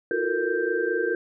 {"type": "tone cluster", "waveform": "sine", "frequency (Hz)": [333.6, 363.6, 447.6, 472.3, 1571], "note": ["E4", "F#4", "A4", "A#4", "G6"], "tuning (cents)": [21, -30, 30, 23, 3], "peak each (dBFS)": [-32, -28, -28, -28, -29], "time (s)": [0.11, 1.15], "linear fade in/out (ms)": 2, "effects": []}